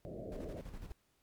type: low-pass noise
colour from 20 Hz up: white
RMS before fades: -45 dBFS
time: 0.05-0.61 s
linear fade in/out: 0 ms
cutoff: 670 Hz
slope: 96 dB/octave
type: noise with tremolo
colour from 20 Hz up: brown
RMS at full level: -45 dBFS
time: 0.32-0.92 s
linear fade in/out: 0 ms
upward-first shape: square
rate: 12 Hz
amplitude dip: 55%
effects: pink hiss -75 dBFS RMS until 1.22 s + MP3 96 kbps